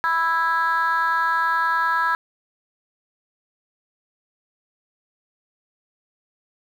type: chord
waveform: sine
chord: E major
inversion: second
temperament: just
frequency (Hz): 988.9 / 1318.5 / 1648.1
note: B5 / E6 / G#6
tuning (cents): +2 / 0 / -14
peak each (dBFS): -21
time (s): 0.04-2.15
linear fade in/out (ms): 0
effects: tanh soft clip ceiling -12 dBFS + 8-bit